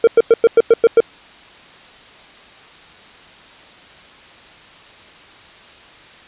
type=tone bursts; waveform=triangle; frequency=460 Hz; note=A#4; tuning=23 cents flat; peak=-3 dBFS; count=8; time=0.04-1.004 s; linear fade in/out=2 ms; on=33 ms; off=100 ms; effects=white hiss -42 dBFS RMS until 6.27 s + resampled to 8000 Hz